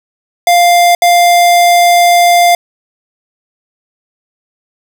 square tone bursts at uneven times, 698.5 Hz, F5, in tune, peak -5 dBFS, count 2, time 0.47-0.95 / 1.02-2.55 s, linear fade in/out 2 ms, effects none

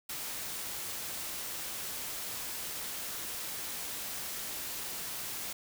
white noise, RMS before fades -39 dBFS, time 0.09-5.53 s, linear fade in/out 5 ms, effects none

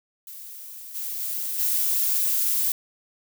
violet noise with level steps, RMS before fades -40 / -31 / -29 / -23 dBFS, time 0.27-2.72 s, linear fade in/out 2 ms, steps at 0.94 / 1.19 / 1.58 s, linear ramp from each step 20 ms, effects none

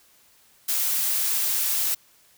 blue noise, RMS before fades -24 dBFS, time 0.68-1.95 s, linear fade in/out 10 ms, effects white hiss -58 dBFS RMS until 2.37 s

